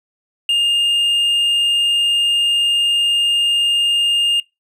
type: tone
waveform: triangle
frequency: 2821 Hz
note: F7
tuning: 17 cents sharp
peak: -11 dBFS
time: 0.49-4.4 s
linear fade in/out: 2 ms
effects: noise-tail reverb RT60 0.2 s tail -23 dB re dry + resampled to 32000 Hz